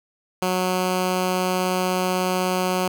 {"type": "tone", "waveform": "10% pulse", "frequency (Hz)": 183.7, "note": "F#3", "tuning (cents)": -12, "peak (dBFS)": -12, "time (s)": [0.42, 2.88], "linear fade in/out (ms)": 2, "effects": []}